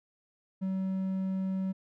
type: tone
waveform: triangle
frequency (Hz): 189.9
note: F#3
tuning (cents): +45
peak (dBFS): -27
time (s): 0.61-1.73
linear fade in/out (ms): 20
effects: none